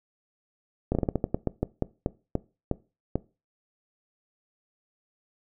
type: slowing click train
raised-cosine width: 2 ms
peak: -11 dBFS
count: 15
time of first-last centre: 0.92-3.156 s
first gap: 30 ms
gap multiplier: 1.23
effects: noise-tail reverb RT60 0.3 s tail -20 dB re dry